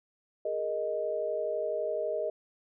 sine chord, Ab suspended second, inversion none, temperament just, 415.3 / 467.2 / 623 Hz, Ab4 / Bb4 / Eb5, 0 / +4 / +2 cents, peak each -36 / -35 / -31 dBFS, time 0.45-2.3 s, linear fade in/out 5 ms, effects none

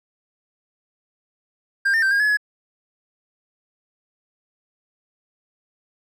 triangle tone with pitch steps, 1597 / 1807 / 1562 / 1623 / 1702 / 1689 Hz, G6 / A6 / G6 / G#6 / G#6 / G#6, +32 / +46 / -7 / -40 / +42 / +29 cents, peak -14 dBFS, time 1.85-2.372 s, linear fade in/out 10 ms, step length 87 ms, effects none

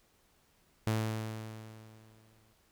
sawtooth tone with exponential decay, 110 Hz, A2, in tune, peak -24 dBFS, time 0.87-2.53 s, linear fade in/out 0 ms, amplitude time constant 360 ms, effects pink hiss -69 dBFS RMS until 2.71 s

